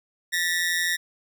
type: ring-modulated tone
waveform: sawtooth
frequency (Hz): 1856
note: A#6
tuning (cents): -8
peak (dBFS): -16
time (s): 0.32-0.97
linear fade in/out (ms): 20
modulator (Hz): 85.9
effects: none